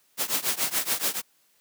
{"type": "noise with tremolo", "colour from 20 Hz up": "white", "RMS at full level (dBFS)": -23, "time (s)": [0.17, 1.22], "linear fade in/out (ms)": 50, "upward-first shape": "triangle", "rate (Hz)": 7, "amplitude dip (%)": 95, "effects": ["white hiss -65 dBFS RMS until 1.6 s", "high-pass 150 Hz 12 dB/octave"]}